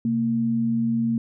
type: tone pair together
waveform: sine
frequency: 128.91 / 229.7 Hz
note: C3 / A#3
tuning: -25 / -25 cents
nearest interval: minor seventh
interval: 1000 cents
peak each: -30 / -20 dBFS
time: 0.05-1.18 s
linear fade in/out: 2 ms
effects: none

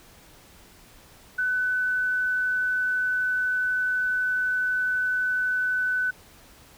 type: tone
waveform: sine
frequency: 1502 Hz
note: F#6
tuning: 26 cents sharp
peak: -22 dBFS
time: 1.38-6.11 s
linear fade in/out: 10 ms
effects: pink hiss -52 dBFS RMS until 6.77 s

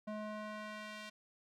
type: tone with band-pass filter sweep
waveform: square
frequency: 212.8 Hz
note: G#3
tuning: 42 cents sharp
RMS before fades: -45 dBFS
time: 0.07-1.1 s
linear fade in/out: 10 ms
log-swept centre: 590 to 3000 Hz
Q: 0.8
effects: none

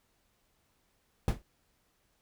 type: noise with exponential decay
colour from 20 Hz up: brown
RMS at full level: -22 dBFS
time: 1.28-1.42 s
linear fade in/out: 1 ms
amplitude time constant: 30 ms
effects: pink hiss -73 dBFS RMS until 2.21 s

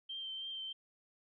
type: tone with vibrato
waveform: sine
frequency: 3136 Hz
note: G7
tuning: in tune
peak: -40 dBFS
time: 0.09-0.73 s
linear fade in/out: 10 ms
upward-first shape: triangle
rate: 3.2 Hz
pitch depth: 21 cents each way
effects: none

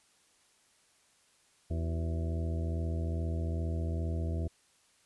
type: harmonic tone with a mistuned harmonic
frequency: 82.41 Hz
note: E2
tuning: in tune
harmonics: 1 / 2 / 3 / 4 / 5 / 6 / 7 / 8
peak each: -31 / -40 / -44 / -44 / -47 / -49 / -52 / -47 dBFS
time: 1.7-4.48 s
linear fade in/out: 10 ms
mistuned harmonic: 5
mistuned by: -120 cents
effects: white hiss -67 dBFS RMS until 5.05 s + resampled to 24000 Hz

